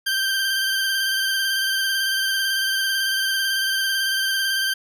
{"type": "tone with vibrato", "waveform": "20% pulse", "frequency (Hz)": 1568, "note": "G6", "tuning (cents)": 0, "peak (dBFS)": -15, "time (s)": [0.06, 4.74], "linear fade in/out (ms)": 10, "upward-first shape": "square", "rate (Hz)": 18, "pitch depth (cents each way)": 21, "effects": []}